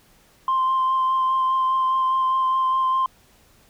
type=tone with vibrato; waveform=sine; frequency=1046.5 Hz; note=C6; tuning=in tune; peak=-16 dBFS; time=0.48-3.06 s; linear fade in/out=2 ms; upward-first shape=sine; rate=4.9 Hz; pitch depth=12 cents each way; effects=tanh soft clip ceiling -15 dBFS + pink hiss -56 dBFS RMS until 3.69 s